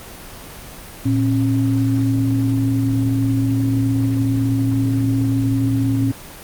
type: tone pair together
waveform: sine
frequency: 114.1 / 271.4 Hz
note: A#2 / C#4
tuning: -37 / -36 cents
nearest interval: octave + minor third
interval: 1501 cents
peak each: -17 dBFS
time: 1.05-6.12 s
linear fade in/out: 10 ms
effects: pink hiss -36 dBFS RMS until 6.43 s + Opus 24 kbps